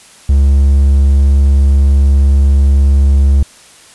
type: tone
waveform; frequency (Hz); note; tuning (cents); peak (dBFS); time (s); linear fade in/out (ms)
triangle; 69.3; C#2; 0; -3; 0.29-3.43; 5
effects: white hiss -40 dBFS RMS until 3.94 s + resampled to 24000 Hz